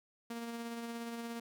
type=tone with tremolo; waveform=sawtooth; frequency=233.1 Hz; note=A#3; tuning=in tune; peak=-35 dBFS; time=0.3-1.4 s; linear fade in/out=5 ms; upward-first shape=sine; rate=17 Hz; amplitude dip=30%; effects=none